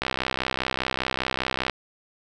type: click train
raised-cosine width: 0.3 ms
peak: -8 dBFS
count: 110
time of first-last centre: 0.02-1.697 s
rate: 65 Hz
effects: none